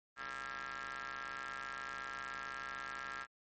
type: ring-modulated tone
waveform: sawtooth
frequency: 131.9 Hz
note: C3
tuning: 14 cents sharp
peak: -35 dBFS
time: 0.16-3.27 s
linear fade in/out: 50 ms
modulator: 1490 Hz
effects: MP3 32 kbps